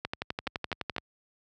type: two click trains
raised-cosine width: 0.3 ms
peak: -16 / -15 dBFS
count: 3 / 12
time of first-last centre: 0.47-0.964 / 0.05-0.982 s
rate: 4.05 / 11.8 Hz
effects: high-pass 60 Hz 12 dB/octave